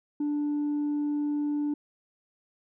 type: tone with tanh clipping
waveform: triangle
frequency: 293.7 Hz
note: D4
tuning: in tune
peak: -26 dBFS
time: 0.2-1.74 s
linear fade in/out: 5 ms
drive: 6 dB
effects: none